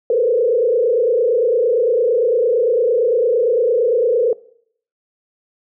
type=tone with frequency modulation; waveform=sine; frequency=474.5 Hz; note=A#4; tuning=31 cents sharp; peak=-12 dBFS; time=0.1-4.33 s; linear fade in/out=2 ms; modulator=28.8 Hz; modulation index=1.5; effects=noise-tail reverb RT60 0.6 s tail -20 dB re dry